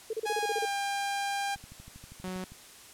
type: tone bursts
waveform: sine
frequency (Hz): 442.7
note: A4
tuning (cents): +11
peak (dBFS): -29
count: 9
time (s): 0.1-0.653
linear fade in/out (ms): 5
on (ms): 33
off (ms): 32
type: tone with pitch glide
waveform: sawtooth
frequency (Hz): 830.6 to 800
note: G#5 to G5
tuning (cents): 0 to +35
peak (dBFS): -26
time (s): 0.25-1.56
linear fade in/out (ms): 20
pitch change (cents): -65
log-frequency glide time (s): 0.35-0.66
type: click train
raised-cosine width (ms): 5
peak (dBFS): -36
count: 13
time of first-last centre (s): 1.56-2.52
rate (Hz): 12.5
type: tone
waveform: sawtooth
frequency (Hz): 185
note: F#3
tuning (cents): 0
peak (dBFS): -31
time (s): 2.24-2.44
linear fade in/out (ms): 0
effects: white hiss -51 dBFS RMS until 2.93 s + low-pass 11000 Hz 12 dB/octave